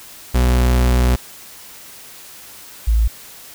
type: tone pair in turn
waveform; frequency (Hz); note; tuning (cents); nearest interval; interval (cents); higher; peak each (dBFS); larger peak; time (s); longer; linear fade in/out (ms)
40% pulse / sine; 61.74 / 55.38; B1 / A1; 0 / +12; major second; 188; first; -11; neither; 0.34-1.16 / 2.87-3.08; first; 10
effects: white hiss -39 dBFS RMS until 3.54 s